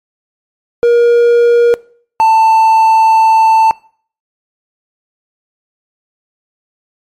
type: tone pair in turn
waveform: triangle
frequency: 474 / 888.4 Hz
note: A#4 / A5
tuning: +29 / +16 cents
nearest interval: major seventh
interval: 1087 cents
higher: second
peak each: -3 dBFS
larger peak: neither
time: 0.83-1.74 / 2.2-3.71 s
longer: second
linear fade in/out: 0 ms
effects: noise-tail reverb RT60 0.5 s tail -22 dB re dry + MP3 64 kbps